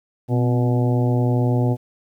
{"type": "harmonic tone with a mistuned harmonic", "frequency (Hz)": 122, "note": "B2", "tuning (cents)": -21, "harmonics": [1, 2, 3, 4, 5, 6, 7], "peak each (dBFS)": [-17, -23, -27, -29, -31, -33, -34], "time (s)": [0.28, 1.77], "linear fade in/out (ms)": 50, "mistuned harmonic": 2, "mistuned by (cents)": 64, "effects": ["9-bit"]}